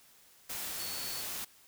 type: tone in noise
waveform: sine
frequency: 4435 Hz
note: C#8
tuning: in tune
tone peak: -42 dBFS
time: 0.79-1.22 s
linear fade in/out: 10 ms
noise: white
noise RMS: -39 dBFS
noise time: 0.49-1.45 s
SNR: -6 dB
effects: white hiss -61 dBFS RMS until 1.67 s